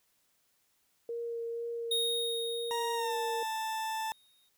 sine tone with vibrato, 466.2 Hz, A#4, in tune, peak -34 dBFS, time 1.09-3.43 s, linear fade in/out 2 ms, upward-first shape sine, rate 2.1 Hz, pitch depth 11 cents each way
square tone with exponential decay, 3729 Hz, A#7, in tune, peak -28 dBFS, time 1.91-4.49 s, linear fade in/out 5 ms, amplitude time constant 560 ms
40% pulse tone with pitch glide, 940 to 882.1 Hz, A#5 to A5, +14 to +4 cents, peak -32 dBFS, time 2.71-4.12 s, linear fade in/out 0 ms, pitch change -110 cents, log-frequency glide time 2.94-3.16 s
effects white hiss -73 dBFS RMS until 4.57 s

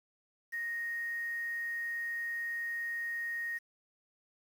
sine tone with quantisation, 1864.7 Hz, A#6, in tune, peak -34 dBFS, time 0.52-3.59 s, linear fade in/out 20 ms, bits 9, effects none

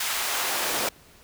pink noise with high-pass filter sweep, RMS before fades -27 dBFS, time 0-0.89 s, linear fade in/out 5 ms, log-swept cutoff 1400 to 340 Hz, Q 0.75, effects pink hiss -53 dBFS RMS until 1.23 s

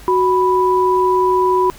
sine tone pair together, 370.4 / 987.8 Hz, F#4 / B5, +2 / 0 cents, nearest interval octave + perfect fourth, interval 1698 cents, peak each -14 dBFS, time 0.08-1.7 s, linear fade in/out 0 ms, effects added 50 Hz sine -42 dBFS peak until 1.78 s + pink hiss -41 dBFS RMS until 1.78 s

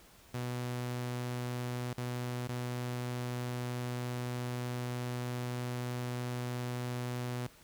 sawtooth tone with dropouts, 123.2 Hz, B2, 4 cents flat, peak -31 dBFS, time 0.34-7.47 s, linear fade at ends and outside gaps 5 ms, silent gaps 1.932-1.977 / 2.474-2.488 s, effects pink hiss -59 dBFS RMS until 7.63 s

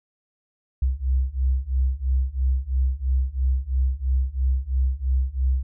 sine beating tone pair, 63.6 / 66.6 Hz, C2 / C2, -48 / +31 cents, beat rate 3 Hz, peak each -23 / -22 dBFS, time 0.82-5.63 s, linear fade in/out 5 ms, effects none

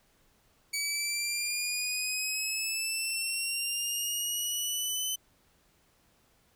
15% pulse linear sweep, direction up, 2272 to 3041 Hz, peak -23 dBFS, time 0.73-5.16 s, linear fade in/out 10 ms, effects pink hiss -67 dBFS RMS until 6.55 s

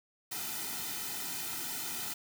white noise with comb filter, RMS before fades -38 dBFS, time 0.31-2.14 s, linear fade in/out 10 ms, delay 1.8 ms, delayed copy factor -1, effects none

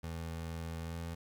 25% pulse tone with pitch glide, 82.41 to 83.61 Hz, E2 to E2, 0 to +25 cents, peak -35 dBFS, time 0.03-1.15 s, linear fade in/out 10 ms, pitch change +25 cents, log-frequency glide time 0.84-0.95 s, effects 11-bit

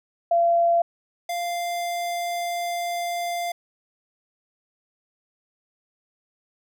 sine / square tone pair in turn, 683 / 695.3 Hz, F5 / F5, -39 / -8 cents, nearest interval unison, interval 31 cents, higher second, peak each -16 / -26 dBFS, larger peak first, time 0.31-0.82 / 1.29-3.52 s, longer second, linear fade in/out 5 ms, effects none

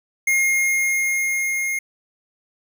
square tone with level ramp, 2138 Hz, C7, 37 cents sharp, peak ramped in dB -16 to -22 dBFS, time 0.27-1.79 s, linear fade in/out 5 ms, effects none

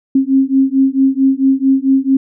sine beating tone pair, 266 / 270.5 Hz, C4 / C#4, +29 / -42 cents, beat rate 4.5 Hz, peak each -12 dBFS, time 0.15-2.17 s, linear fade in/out 5 ms, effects none

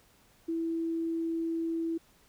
sine tone, 329.6 Hz, E4, in tune, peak -29 dBFS, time 0.48-1.98 s, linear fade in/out 10 ms, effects pink hiss -63 dBFS RMS until 2.28 s

